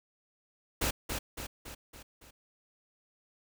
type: noise with echo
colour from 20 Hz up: pink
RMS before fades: -30 dBFS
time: 0.81-0.91 s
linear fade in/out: 10 ms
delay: 280 ms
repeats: 5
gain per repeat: -5 dB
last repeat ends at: 2.31 s
effects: none